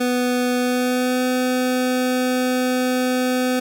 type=tone with pitch glide; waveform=25% pulse; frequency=248 to 253.1 Hz; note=B3 to B3; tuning=+7 to +43 cents; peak=-14 dBFS; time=0-3.6 s; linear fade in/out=10 ms; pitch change=+36 cents; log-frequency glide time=0.58-1.25 s; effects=none